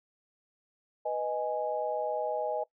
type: chord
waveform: sine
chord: G# minor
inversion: first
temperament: equal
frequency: 493.9 / 622.3 / 830.6 Hz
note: B4 / D#5 / G#5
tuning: 0 / 0 / 0 cents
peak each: -35 / -32 / -34 dBFS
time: 1.05-2.64 s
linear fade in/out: 10 ms
effects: noise-tail reverb RT60 0.1 s tail -20 dB re dry